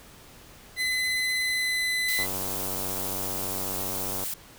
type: tone with pitch glide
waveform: 30% pulse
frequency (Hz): 2023 to 2011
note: B6 to B6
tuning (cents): +41 to +31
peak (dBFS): -22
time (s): 0.76-2.27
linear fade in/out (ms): 50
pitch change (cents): -10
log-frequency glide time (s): 1.36-1.96
type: noise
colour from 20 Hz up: blue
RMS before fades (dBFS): -32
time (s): 2.08-4.34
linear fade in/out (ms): 5
type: click train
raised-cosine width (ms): 1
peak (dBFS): -22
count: 195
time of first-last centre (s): 2.19-4.236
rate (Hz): 94.8
effects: pink hiss -50 dBFS RMS until 4.58 s